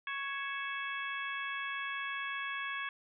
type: harmonic tone with a mistuned harmonic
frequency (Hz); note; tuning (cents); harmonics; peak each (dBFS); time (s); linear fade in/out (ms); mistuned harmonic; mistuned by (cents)
554.4; C#5; 0; 2 / 3 / 4 / 5 / 6; -41 / -39 / -43 / -44 / -47; 0.07-2.89; 2; 5; -90
effects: none